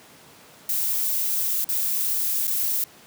violet noise with dropouts, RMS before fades -24 dBFS, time 0.69-2.84 s, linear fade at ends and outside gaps 2 ms, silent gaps 1.644-1.689 / 2.471-2.476 s, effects pink hiss -49 dBFS RMS until 3.06 s + high-pass 150 Hz 12 dB/octave

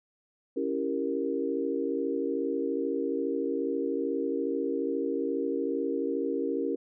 sine chord, C# diminished seventh, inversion none, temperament equal, 277.2 / 329.6 / 392 / 466.2 Hz, C#4 / E4 / G4 / Bb4, 0 / 0 / 0 / 0 cents, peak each -32 / -34 / -33 / -32 dBFS, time 0.56-6.76 s, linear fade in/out 10 ms, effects none

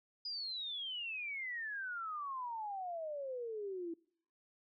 sine exponential sweep, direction down, 4978 to 326.2 Hz, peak -39 dBFS, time 0.25-3.94 s, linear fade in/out 5 ms, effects noise-tail reverb RT60 0.6 s tail -24 dB re dry

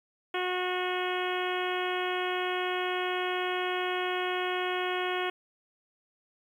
harmonic tone, 364.1 Hz, F#4, 28 cents flat, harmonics 1 / 2 / 3 / 4 / 5 / 6 / 7 / 8 / 9, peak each -32 / -35 / -37 / -38 / -39 / -40 / -40 / -41 / -42 dBFS, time 0.34-5.3 s, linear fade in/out 5 ms, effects 10-bit

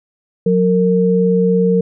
sine tone pair together, 181.94 / 458.8 Hz, F#3 / A#4, -29 / -28 cents, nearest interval octave + major third, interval 1601 cents, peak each -13 dBFS, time 0.46-1.81 s, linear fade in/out 5 ms, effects none

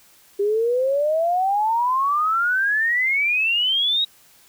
sine exponential sweep, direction up, 396.3 to 3833 Hz, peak -17 dBFS, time 0.39-4.05 s, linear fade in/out 10 ms, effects white hiss -53 dBFS RMS until 4.48 s

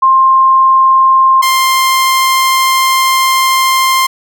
sine / sawtooth tone pair in turn, 1057 / 1052.2 Hz, C6 / C6, +17 / +9 cents, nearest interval unison, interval 8 cents, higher first, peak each -4 dBFS, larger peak neither, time 0.02-1.42 / 1.42-4.07 s, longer second, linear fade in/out 10 ms, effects none

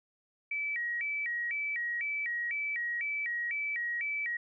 sine tone with vibrato, 2093 Hz, C7, in tune, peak -31 dBFS, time 0.51-4.37 s, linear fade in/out 5 ms, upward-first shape square, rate 2 Hz, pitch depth 170 cents each way, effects none

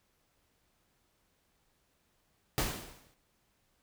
pink noise with exponential decay, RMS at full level -29 dBFS, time 2.58-3.14 s, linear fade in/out 0 ms, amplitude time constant 120 ms, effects pink hiss -74 dBFS RMS until 3.82 s

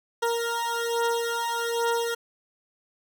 20% pulse beating tone pair, 466.2 / 467.4 Hz, A#4 / A#4, 0 / +5 cents, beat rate 1.2 Hz, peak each -23 dBFS, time 0.22-2.15 s, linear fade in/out 10 ms, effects none

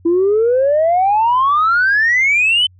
sine exponential sweep, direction up, 329.6 to 3086 Hz, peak -9 dBFS, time 0.05-2.67 s, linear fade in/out 10 ms, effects tanh soft clip ceiling -7 dBFS + added 91 Hz sine -44 dBFS peak until 2.79 s

